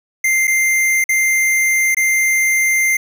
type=tone with dropouts; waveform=square; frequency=2093 Hz; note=C7; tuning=in tune; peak=-13 dBFS; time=0.24-2.97 s; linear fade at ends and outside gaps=5 ms; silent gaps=0.472-0.477 / 1.041-1.09 / 1.947-1.968 s; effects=none